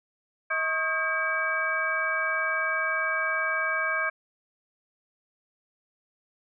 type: tone cluster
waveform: sine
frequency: 637 / 1096 / 1255 / 1605 / 2287 Hz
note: D#5 / C#6 / D#6 / G6 / D7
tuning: +41 / -20 / +15 / +40 / -47 cents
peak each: -34 / -34 / -33 / -27 / -31 dBFS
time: 0.5-4.1 s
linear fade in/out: 10 ms
effects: none